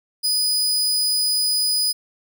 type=tone; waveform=sawtooth; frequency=4972 Hz; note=D#8; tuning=2 cents flat; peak=-15 dBFS; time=0.23-1.93 s; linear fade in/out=20 ms; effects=none